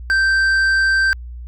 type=tone with tanh clipping; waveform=triangle; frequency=1563 Hz; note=G6; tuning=6 cents flat; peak=-14 dBFS; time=0.1-1.13 s; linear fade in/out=0 ms; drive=11 dB; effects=added 60 Hz sine -29 dBFS peak until 1.47 s